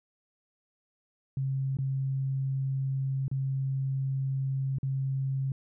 sine tone with dropouts, 134.6 Hz, C3, 49 cents sharp, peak -27 dBFS, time 1.37-5.52 s, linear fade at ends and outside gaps 2 ms, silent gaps 1.77-1.787 / 3.281-3.314 / 4.785-4.83 s, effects none

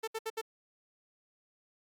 sawtooth tone bursts, 444.4 Hz, A4, 17 cents sharp, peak -30 dBFS, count 4, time 0.03-0.415 s, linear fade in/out 10 ms, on 46 ms, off 67 ms, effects AAC 64 kbps

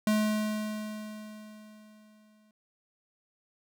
square tone with exponential decay, 213.7 Hz, G#3, 50 cents sharp, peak -23 dBFS, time 0.07-2.51 s, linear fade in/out 2 ms, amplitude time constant 530 ms, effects none

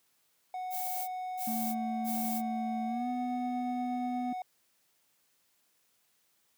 triangle tone, 738 Hz, F#5, 5 cents flat, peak -33 dBFS, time 0.54-4.42 s, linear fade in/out 2 ms
violet noise bursts, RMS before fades -38 dBFS, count 3, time 0.7-2.42 s, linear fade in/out 50 ms, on 380 ms, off 290 ms
triangle tone with pitch glide, 224.2 to 248.8 Hz, A3 to B3, +33 to +13 cents, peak -31 dBFS, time 1.47-4.33 s, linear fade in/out 5 ms, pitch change +180 cents, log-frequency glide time 2.86-3.08 s
effects white hiss -72 dBFS RMS until 6.57 s + high-pass 100 Hz 12 dB/octave

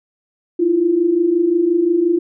sine tone pair together, 320 / 345.7 Hz, D#4 / F4, +49 / -18 cents, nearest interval minor second, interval 133 cents, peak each -19 / -13 dBFS, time 0.59-2.19 s, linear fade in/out 10 ms, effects none

